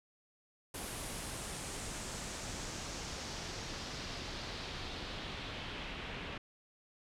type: noise with low-pass filter sweep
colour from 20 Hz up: pink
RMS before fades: -43 dBFS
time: 0.74-6.38 s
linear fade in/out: 5 ms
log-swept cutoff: 11000 to 2800 Hz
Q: 1.9
effects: none